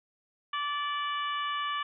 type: harmonic tone with a mistuned harmonic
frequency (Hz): 581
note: D5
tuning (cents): -19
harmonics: 2 / 3 / 4 / 5 / 6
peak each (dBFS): -31 / -38 / -42 / -38 / -45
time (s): 0.53-1.83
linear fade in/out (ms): 5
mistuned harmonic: 5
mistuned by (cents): +28
effects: none